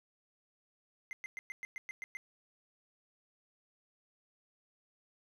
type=tone bursts; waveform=triangle; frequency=2075 Hz; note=C7; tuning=15 cents flat; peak=-38 dBFS; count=9; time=1.11-2.17 s; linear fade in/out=0 ms; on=20 ms; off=110 ms; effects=none